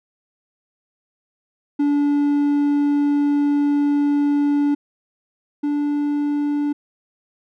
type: tone pair in turn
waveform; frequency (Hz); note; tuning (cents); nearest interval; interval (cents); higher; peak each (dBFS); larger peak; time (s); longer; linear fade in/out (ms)
triangle; 288.7 / 291.4; D4 / D4; -30 / -13; unison; 17; second; -13 / -16; first; 1.79-4.75 / 5.63-6.73; first; 10
effects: none